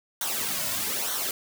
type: noise with flanger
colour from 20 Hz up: white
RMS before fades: -29 dBFS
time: 0.21-1.31 s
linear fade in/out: 2 ms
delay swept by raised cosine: 0.4 to 2.5 ms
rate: 1.1 Hz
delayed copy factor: -0.7
effects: none